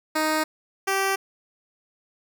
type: tone pair in turn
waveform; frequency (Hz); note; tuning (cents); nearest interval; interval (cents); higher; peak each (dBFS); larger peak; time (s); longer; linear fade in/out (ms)
10% pulse; 311.3 / 388.7; D#4 / G4; +1 / -15; major third; 384; second; -13; neither; 0.15-0.44 / 0.87-1.16; neither; 10
effects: none